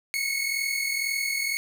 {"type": "tone pair together", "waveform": "sawtooth", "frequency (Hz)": [2175, 2217], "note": ["C#7", "C#7"], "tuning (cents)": [-33, 0], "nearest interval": "unison", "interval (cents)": 33, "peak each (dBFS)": -25, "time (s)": [0.14, 1.57], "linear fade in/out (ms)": 0, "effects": []}